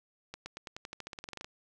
accelerating click train, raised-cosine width 0.2 ms, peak -24 dBFS, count 17, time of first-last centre 0.34-1.445 s, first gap 120 ms, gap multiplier 0.92, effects none

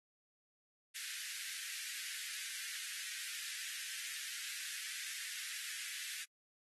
pink high-pass noise, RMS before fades -45 dBFS, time 0.94-6.25 s, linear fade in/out 20 ms, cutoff 1600 Hz, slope 48 dB/octave, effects AAC 32 kbps

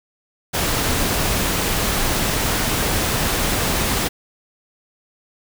pink noise, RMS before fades -20 dBFS, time 0.53-4.09 s, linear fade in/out 20 ms, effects none

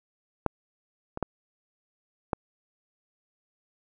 clicks, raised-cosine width 1 ms, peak -9 / -20 / -12 / -11 dBFS, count 4, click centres 0.463 / 1.174 / 1.227 / 2.332 s, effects none

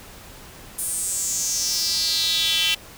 square tone with high-pass filter sweep, 180.1 Hz, F#3, 46 cents flat, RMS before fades -23 dBFS, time 0.78-2.75 s, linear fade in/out 10 ms, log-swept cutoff 9700 to 2900 Hz, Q 4.8, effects pink hiss -43 dBFS RMS until 2.97 s

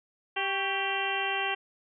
harmonic tone with a mistuned harmonic, 392 Hz, G4, in tune, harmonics 1 / 2 / 3 / 4 / 5 / 6 / 7 / 8, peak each -37 / -33 / -38 / -36 / -36 / -39 / -33 / -37 dBFS, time 0.36-1.55 s, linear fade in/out 10 ms, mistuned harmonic 3, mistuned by -76 cents, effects none

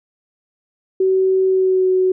sine tone with pitch glide, 378.5 to 372.2 Hz, F#4 to F#4, +39 to +10 cents, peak -12 dBFS, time 1-2.12 s, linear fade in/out 5 ms, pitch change -29 cents, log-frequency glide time 1.46-1.89 s, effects none

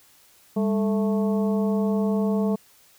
harmonic tone with a mistuned harmonic, 220 Hz, A3, in tune, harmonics 1 / 2 / 3 / 4 / 5, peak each -21 / -27 / -32 / -38 / -40 dBFS, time 0.56-2.56 s, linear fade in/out 10 ms, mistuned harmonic 1, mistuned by -150 cents, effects white hiss -56 dBFS RMS until 2.98 s

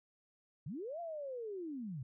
sine linear two-way sweep, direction up then down, 116.6 to 698.5 to 116.6 Hz, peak -40 dBFS, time 0.66-2.03 s, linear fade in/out 5 ms, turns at 1 s, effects none

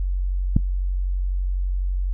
click, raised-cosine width 5 ms, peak -4 dBFS, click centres 0.565 s, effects noise-tail reverb RT60 0.1 s tail -18 dB re dry + added 46 Hz sine -20 dBFS peak until 2.13 s

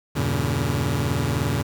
sawtooth chord, E diminished seventh, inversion none, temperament just, 82.41 / 98.89 / 118.67 / 142.4 Hz, E2 / G2 / Bb2 / Db3, 0 / +16 / +31 / +47 cents, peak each -24 / -25 / -22 / -21 dBFS, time 0.15-1.63 s, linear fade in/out 20 ms, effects 7-bit

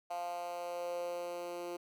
10% pulse tone with high-pass filter sweep, 174.61 Hz, F3, in tune, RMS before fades -40 dBFS, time 0.1-1.77 s, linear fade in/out 10 ms, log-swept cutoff 710 to 390 Hz, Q 5.5, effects none

